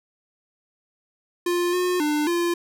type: tone with pitch steps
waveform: square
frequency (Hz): 351 / 360.5 / 298.9 / 345.1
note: F4 / F#4 / D4 / F4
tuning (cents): +9 / -45 / +31 / -21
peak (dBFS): -21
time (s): 1.46-2.54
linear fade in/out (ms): 5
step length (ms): 270
effects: none